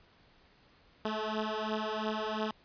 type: beating tone pair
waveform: 10% pulse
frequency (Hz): 214.8 / 217.7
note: A3 / A3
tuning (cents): -41 / -18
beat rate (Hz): 2.9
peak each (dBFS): -27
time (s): 1.05-2.51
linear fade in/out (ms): 2
effects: pink hiss -63 dBFS RMS until 2.64 s + resampled to 11025 Hz